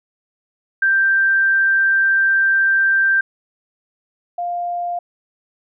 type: tone pair in turn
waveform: sine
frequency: 1573 / 700.7 Hz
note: G6 / F5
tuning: +6 / +6 cents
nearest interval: octave + major second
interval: 1400 cents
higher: first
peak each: -12 / -20 dBFS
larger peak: first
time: 0.82-3.21 / 4.38-4.99 s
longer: first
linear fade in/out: 5 ms
effects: none